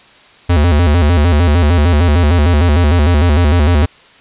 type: tone with vibrato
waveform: square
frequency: 80.4 Hz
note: E2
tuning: 43 cents flat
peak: -8 dBFS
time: 0.49-3.86 s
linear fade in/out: 10 ms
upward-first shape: square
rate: 6.6 Hz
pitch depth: 150 cents each way
effects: white hiss -43 dBFS RMS until 4.2 s + resampled to 8000 Hz